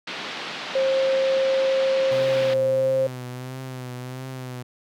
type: band-pass noise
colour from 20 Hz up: white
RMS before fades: -33 dBFS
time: 0.07-2.54 s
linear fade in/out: 5 ms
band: 160 to 3900 Hz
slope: 24 dB/octave
type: tone with pitch glide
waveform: sine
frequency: 533 to 529.6 Hz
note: C5 to C5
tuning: +32 to +21 cents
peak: -18 dBFS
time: 0.75-3.07 s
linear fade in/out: 5 ms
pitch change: -11 cents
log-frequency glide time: 2.36-2.56 s
type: tone with vibrato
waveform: sawtooth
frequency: 127.8 Hz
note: C3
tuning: 40 cents flat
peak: -28 dBFS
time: 2.11-4.63 s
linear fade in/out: 10 ms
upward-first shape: triangle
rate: 1.5 Hz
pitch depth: 52 cents each way
effects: none